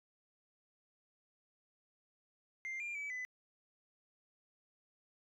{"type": "tone with pitch steps", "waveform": "sine", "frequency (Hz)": [2097, 2393, 2293, 2006], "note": ["C7", "D7", "D7", "B6"], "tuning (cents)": [3, 32, -42, 26], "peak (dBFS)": -37, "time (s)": [2.65, 3.25], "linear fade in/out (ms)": 0, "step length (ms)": 150, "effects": ["tanh soft clip ceiling -38 dBFS"]}